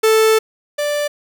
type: tone pair in turn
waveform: 45% pulse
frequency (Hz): 440 / 587.3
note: A4 / D5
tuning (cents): 0 / 0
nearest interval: perfect fourth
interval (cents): 500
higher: second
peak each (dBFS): -10 / -17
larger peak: first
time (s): 0.03-0.39 / 0.78-1.08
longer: first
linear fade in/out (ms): 10
effects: none